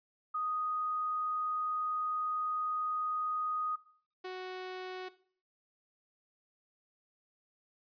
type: tone pair in turn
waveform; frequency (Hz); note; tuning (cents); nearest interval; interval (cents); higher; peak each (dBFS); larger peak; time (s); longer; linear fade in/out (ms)
sine / sawtooth; 1244.5 / 370; D#6 / F#4; 0 / 0; octave + major sixth; 2100; first; -32 / -35; first; 0.34-3.76 / 4.24-5.09; first; 10
effects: noise-tail reverb RT60 0.5 s tail -17 dB re dry + resampled to 11025 Hz